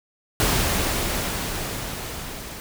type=noise with level ramp; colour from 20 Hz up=pink; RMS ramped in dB=-20 to -36 dBFS; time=0.4-2.6 s; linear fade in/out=0 ms; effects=none